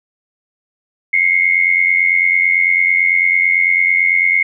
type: tone pair together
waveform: sine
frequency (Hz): 2100 / 2189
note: C7 / C#7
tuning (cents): +6 / -22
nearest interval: minor second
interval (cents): 72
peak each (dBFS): -13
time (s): 1.13-4.43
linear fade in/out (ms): 5
effects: none